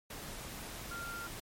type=tone in noise; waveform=sine; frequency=1390 Hz; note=F6; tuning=9 cents flat; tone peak=-41 dBFS; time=0.91-1.27 s; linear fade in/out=5 ms; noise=pink; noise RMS=-45 dBFS; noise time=0.1-1.4 s; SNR=+1 dB; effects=MP3 64 kbps